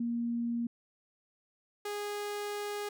sine / sawtooth tone pair in turn, 235.4 / 412.5 Hz, A#3 / G#4, +17 / -12 cents, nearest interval minor seventh, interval 971 cents, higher second, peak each -30 / -31 dBFS, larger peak first, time 0-0.67 / 1.85-2.89 s, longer second, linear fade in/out 5 ms, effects none

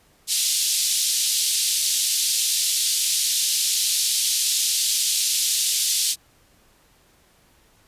pink band-pass noise, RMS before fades -22 dBFS, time 0.27-6.16 s, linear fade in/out 50 ms, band 3600 to 12000 Hz, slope 24 dB/octave, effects pink hiss -58 dBFS RMS until 7.87 s + resampled to 32000 Hz

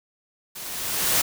white noise with level ramp, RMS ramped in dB -37 to -19 dBFS, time 0.55-1.22 s, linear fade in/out 10 ms, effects none

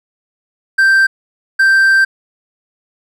triangle tone bursts at uneven times, 1568 Hz, G6, in tune, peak -5 dBFS, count 2, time 0.78-1.07 / 1.59-2.05 s, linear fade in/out 10 ms, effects none

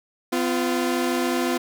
sawtooth tone pair together, 253.4 / 347.3 Hz, B3 / F4, +45 / -10 cents, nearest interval perfect fourth, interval 545 cents, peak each -20 dBFS, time 0.32-1.58 s, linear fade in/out 10 ms, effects none

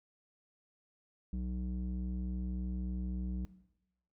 square tone with low-pass filter, 61.74 Hz, B1, in tune, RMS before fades -37 dBFS, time 1.33-3.45 s, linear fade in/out 0 ms, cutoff 220 Hz, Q 3.2, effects noise-tail reverb RT60 0.9 s tail -17 dB re dry

